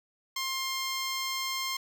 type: tone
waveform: 10% pulse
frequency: 1060 Hz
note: C6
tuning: 22 cents sharp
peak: -22 dBFS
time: 0.36-1.77 s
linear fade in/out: 5 ms
effects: none